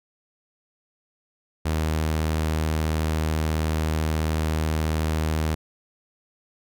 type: tone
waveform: sawtooth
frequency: 78.5 Hz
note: D#2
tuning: 16 cents sharp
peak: -18 dBFS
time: 1.65-5.55 s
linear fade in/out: 10 ms
effects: none